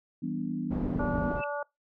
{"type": "chord", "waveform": "sine", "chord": "E minor seventh", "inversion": "none", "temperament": "equal", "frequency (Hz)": [164.81, 196, 246.9, 293.7], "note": ["E3", "G3", "B3", "D4"], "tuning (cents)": [0, 0, 0, 0], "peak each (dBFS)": [-37, -37, -33, -37], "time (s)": [0.22, 1.32], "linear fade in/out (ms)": 10}
{"type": "low-pass noise", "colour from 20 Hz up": "pink", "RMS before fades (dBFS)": -34, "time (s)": [0.7, 1.42], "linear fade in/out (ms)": 20, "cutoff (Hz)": 550, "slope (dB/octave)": 12}
{"type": "harmonic tone", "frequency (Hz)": 289.6, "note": "D4", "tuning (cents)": -24, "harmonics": [2, 3, 4, 5], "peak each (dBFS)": [-33, -37, -40, -38], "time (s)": [0.99, 1.63], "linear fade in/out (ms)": 5}
{"type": "tone with exponential growth", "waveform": "sine", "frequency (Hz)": 2637, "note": "E7", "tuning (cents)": 0, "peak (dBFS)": -31, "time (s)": [1.35, 1.44], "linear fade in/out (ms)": 2, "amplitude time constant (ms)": 18}
{"effects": ["noise-tail reverb RT60 0.2 s tail -24 dB re dry"]}